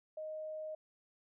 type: tone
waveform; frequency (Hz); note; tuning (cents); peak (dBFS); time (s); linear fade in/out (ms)
sine; 622.3; D#5; 0; -40; 0.17-0.75; 5
effects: none